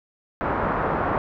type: low-pass noise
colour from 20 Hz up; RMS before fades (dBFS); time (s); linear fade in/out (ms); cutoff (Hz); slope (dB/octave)
white; -24; 0.41-1.18; 0; 1300; 24
effects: none